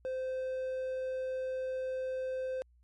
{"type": "tone", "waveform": "triangle", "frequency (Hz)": 518, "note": "C5", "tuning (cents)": -17, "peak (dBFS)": -31, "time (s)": [0.05, 2.62], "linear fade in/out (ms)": 0, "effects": ["added 60 Hz sine -61 dBFS peak until 2.83 s", "MP3 48 kbps"]}